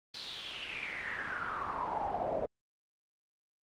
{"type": "noise with band-pass filter sweep", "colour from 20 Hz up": "brown", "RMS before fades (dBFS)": -37, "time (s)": [0.14, 2.46], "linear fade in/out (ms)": 5, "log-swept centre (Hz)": [4300, 570], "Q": 6.4, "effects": ["Opus 24 kbps"]}